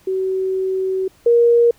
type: tone pair in turn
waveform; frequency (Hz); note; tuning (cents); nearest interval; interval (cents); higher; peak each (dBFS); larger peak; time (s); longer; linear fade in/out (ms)
sine; 378.4 / 471.6; F#4 / A#4; +39 / +20; major third; 381; second; -17 / -9; second; 0.07-1.08 / 1.26-1.71; first; 5
effects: pink hiss -53 dBFS RMS until 1.78 s